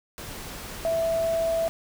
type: tone in noise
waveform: sine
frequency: 659.3 Hz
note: E5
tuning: in tune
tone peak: -22 dBFS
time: 0.85-1.68 s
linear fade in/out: 0 ms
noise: pink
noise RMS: -38 dBFS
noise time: 0.18-1.69 s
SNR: +13 dB
effects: none